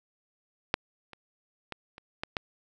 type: clicks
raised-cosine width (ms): 0.3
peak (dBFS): -7 / -29 / -20 / -29 / -16 / -13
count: 6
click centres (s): 0.741 / 1.133 / 1.723 / 1.981 / 2.235 / 2.368
effects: none